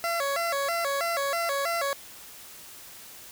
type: tone with vibrato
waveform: 20% pulse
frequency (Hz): 615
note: D#5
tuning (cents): -20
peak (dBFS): -21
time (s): 0.04-1.93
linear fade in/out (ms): 0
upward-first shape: square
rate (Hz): 3.1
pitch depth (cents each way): 170
effects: white hiss -46 dBFS RMS until 3.31 s